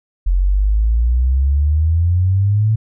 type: exponential sweep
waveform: sine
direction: up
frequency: 43.65 to 111.8 Hz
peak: -11 dBFS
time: 0.26-2.76 s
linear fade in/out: 10 ms
effects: none